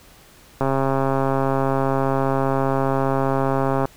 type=click train; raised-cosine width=1 ms; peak=-7 dBFS; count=439; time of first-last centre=0.61-3.854 s; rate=135 Hz; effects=pink hiss -49 dBFS RMS until 3.96 s